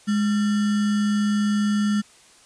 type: tone with sample-and-hold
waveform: sine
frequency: 207.7 Hz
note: G#3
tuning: in tune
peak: -18 dBFS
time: 0.07-2.02 s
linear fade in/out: 20 ms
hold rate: 1575 Hz
effects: white hiss -52 dBFS RMS until 2.45 s + resampled to 22050 Hz